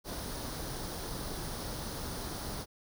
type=noise with comb filter; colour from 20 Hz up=pink; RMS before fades=-39 dBFS; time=0.04-2.66 s; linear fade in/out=50 ms; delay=0.2 ms; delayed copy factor=+0.55; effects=none